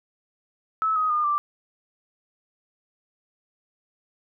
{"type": "tone with pitch steps", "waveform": "sine", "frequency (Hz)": [1300, 1257.2, 1215.7, 1175.7], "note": ["E6", "D#6", "D#6", "D6"], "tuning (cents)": [-24, 18, -41, 2], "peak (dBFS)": -20, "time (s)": [0.82, 1.38], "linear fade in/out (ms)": 0, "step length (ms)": 140, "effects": []}